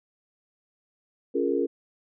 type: chord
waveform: sine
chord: Bb minor seventh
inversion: first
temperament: equal with one note detuned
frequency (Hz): 278 / 349.2 / 415.3 / 466.2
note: Db4 / F4 / Ab4 / Bb4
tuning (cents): +5 / 0 / 0 / 0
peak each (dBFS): -28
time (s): 1.34-1.67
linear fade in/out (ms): 20
effects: none